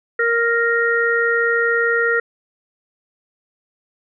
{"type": "harmonic tone", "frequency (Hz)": 466.2, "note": "A#4", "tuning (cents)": 0, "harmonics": [1, 3, 4], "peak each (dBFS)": [-19, -19, -19], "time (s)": [0.19, 2.2], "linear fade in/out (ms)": 5, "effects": []}